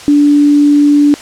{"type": "tone", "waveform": "sine", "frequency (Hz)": 290.8, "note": "D4", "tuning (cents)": -17, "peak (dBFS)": -4, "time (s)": [0.08, 1.14], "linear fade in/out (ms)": 0, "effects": ["white hiss -30 dBFS RMS until 1.21 s", "low-pass 7000 Hz 12 dB/octave"]}